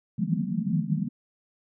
pink band-pass noise, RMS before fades -27 dBFS, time 0.18-1.09 s, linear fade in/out 10 ms, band 150 to 240 Hz, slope 96 dB/octave, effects none

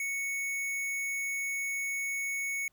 square tone, 2217 Hz, C#7, in tune, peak -32 dBFS, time 0-2.68 s, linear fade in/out 2 ms, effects pink hiss -73 dBFS RMS until 2.72 s

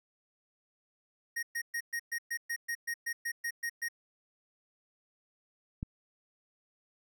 square tone bursts, 1870 Hz, A#6, 5 cents sharp, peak -33 dBFS, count 14, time 1.36-3.886 s, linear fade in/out 10 ms, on 69 ms, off 120 ms
click, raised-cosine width 5 ms, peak -23 dBFS, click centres 5.829 s
effects none

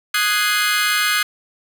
25% pulse chord, Ab dominant seventh, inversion second, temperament equal, 1244.5 / 1480 / 1661.2 / 2093 Hz, Eb6 / Gb6 / Ab6 / C7, 0 / 0 / 0 / 0 cents, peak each -18 dBFS, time 0.14-1.23 s, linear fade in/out 5 ms, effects none

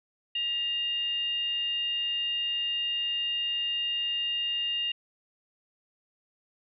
sine tone with frequency modulation, 2817 Hz, F7, 14 cents sharp, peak -27 dBFS, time 0.35-4.92 s, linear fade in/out 5 ms, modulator 898 Hz, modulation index 0.28, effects none

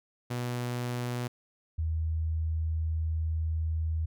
sawtooth / sine tone pair in turn, 122.2 / 80.05 Hz, B2 / D#2, -18 / +50 cents, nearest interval perfect fifth, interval 732 cents, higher first, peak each -27 dBFS, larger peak neither, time 0.3-1.28 / 1.78-4.06 s, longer second, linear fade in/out 10 ms, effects none

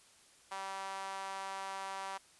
sawtooth tone with high-pass filter, 193.5 Hz, G3, 22 cents flat, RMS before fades -42 dBFS, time 0.51-2.18 s, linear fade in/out 10 ms, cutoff 900 Hz, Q 2.8, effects white hiss -63 dBFS RMS until 2.39 s + resampled to 24000 Hz

